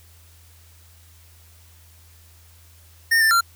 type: tone with pitch steps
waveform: square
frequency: 1827 / 1780 / 1376 Hz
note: A#6 / A6 / F6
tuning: -35 / +20 / -26 cents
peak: -15 dBFS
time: 3.11-3.41 s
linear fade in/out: 10 ms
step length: 100 ms
effects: added 83 Hz sine -49 dBFS peak until 3.55 s + white hiss -54 dBFS RMS until 3.55 s